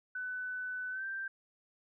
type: tone with pitch glide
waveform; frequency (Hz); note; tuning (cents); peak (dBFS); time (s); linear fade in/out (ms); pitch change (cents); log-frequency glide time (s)
sine; 1500 to 1570; F#6 to G6; +23 to +2; -36; 0.15-1.28; 5; +79; 0.9-1.05
effects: none